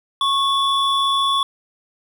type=tone pair together; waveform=triangle; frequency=1099 / 3443 Hz; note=C#6 / A7; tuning=-15 / -38 cents; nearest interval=octave + minor sixth; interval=1977 cents; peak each=-16 / -18 dBFS; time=0.21-1.43 s; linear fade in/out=2 ms; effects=none